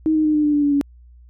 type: tone with pitch steps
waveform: sine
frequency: 314.8 / 310.1 / 305.5 / 300.9 / 296.4 / 292 / 287.7 / 283.4 Hz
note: D#4 / D#4 / D#4 / D4 / D4 / D4 / D4 / C#4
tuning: +20 / -6 / -32 / +42 / +16 / -10 / -36 / +38 cents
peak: -14 dBFS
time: 0.06-0.812 s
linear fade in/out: 0 ms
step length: 94 ms
effects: added 60 Hz sine -43 dBFS peak until 1.29 s